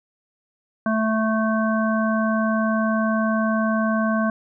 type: harmonic tone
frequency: 220 Hz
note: A3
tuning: in tune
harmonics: 1 / 3 / 5 / 7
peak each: -20 / -25 / -27 / -28 dBFS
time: 0.86-4.3 s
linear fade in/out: 2 ms
effects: none